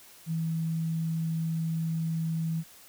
sine tone, 162.7 Hz, E3, 22 cents flat, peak -27 dBFS, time 0.26-2.64 s, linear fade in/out 50 ms, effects white hiss -53 dBFS RMS until 2.88 s

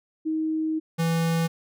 sine / square tone pair in turn, 315.5 / 165.31 Hz, D#4 / E3, +24 / +5 cents, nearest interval major seventh, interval 1119 cents, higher first, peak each -23 / -22 dBFS, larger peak second, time 0.25-0.8 / 0.98-1.48 s, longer first, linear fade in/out 20 ms, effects none

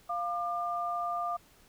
sine tone pair together, 698.5 / 1198.8 Hz, F5 / D6, 0 / +35 cents, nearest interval major sixth, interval 935 cents, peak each -33 / -33 dBFS, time 0.09-1.37 s, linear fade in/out 10 ms, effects pink hiss -61 dBFS RMS until 1.68 s

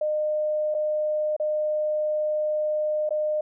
sine tone with dropouts, 609 Hz, D#5, 37 cents flat, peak -22 dBFS, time 0.01-3.41 s, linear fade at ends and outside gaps 5 ms, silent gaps 0.743-0.747 / 1.365-1.398 / 3.092-3.106 s, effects none

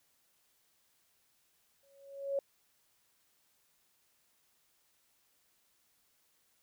sine tone with exponential growth, 554.4 Hz, C#5, in tune, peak -28 dBFS, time 1.83-2.39 s, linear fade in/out 2 ms, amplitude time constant 120 ms, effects white hiss -73 dBFS RMS until 6.62 s

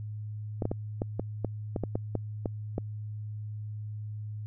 clicks, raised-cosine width 2 ms, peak -16 dBFS, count 12, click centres 0.622 / 0.654 / 0.715 / 1.019 / 1.196 / 1.447 / 1.762 / 1.837 / 1.955 / 2.153 / 2.458 / 2.781 s, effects added 106 Hz sine -35 dBFS peak until 4.46 s

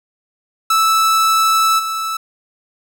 45% pulse tone with level steps, 1313 Hz, E6, 7 cents flat, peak -11 / -19 dBFS, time 0.7-2.17 s, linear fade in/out 5 ms, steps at 1.78 s, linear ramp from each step 20 ms, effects none

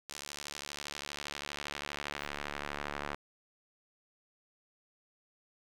sawtooth tone with band-pass filter sweep, 72.5 Hz, D2, 22 cents flat, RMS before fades -42 dBFS, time 0.09-3.15 s, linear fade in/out 5 ms, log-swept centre 6500 to 1400 Hz, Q 0.87, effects 10-bit

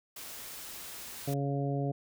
white noise, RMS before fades -44 dBFS, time 0.16-1.34 s, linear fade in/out 5 ms
harmonic tone, 140 Hz, C#3, 18 cents sharp, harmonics 1 / 2 / 3 / 4 / 5, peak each -31 / -36 / -38 / -40 / -40 dBFS, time 1.27-1.92 s, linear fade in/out 10 ms
effects none

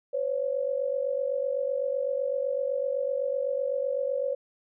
sine tone pair together, 510 / 557.9 Hz, C5 / C#5, -44 / +11 cents, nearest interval major second, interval 155 cents, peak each -29 / -28 dBFS, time 0.13-4.35 s, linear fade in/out 10 ms, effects none

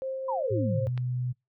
sine tone with tremolo, 529 Hz, C5, 19 cents sharp, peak -29 dBFS, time 0.02-0.87 s, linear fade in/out 0 ms, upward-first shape triangle, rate 4.1 Hz, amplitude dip 30%
sine exponential sweep, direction down, 1046.5 to 93.3 Hz, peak -28 dBFS, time 0.28-0.89 s, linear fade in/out 10 ms
sine tone with pitch glide, 110 to 124.91 Hz, A2 to B2, 0 to +20 cents, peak -27 dBFS, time 0.5-1.33 s, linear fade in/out 20 ms, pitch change +220 cents, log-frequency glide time 0.78-0.89 s
click, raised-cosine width 0.3 ms, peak -25 dBFS, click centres 0.977 s
effects noise-tail reverb RT60 0.2 s tail -25 dB re dry

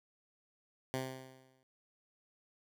10% pulse tone with exponential decay, 130.81 Hz, C3, in tune, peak -25 dBFS, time 0.94-1.63 s, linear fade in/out 0 ms, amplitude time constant 150 ms, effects none

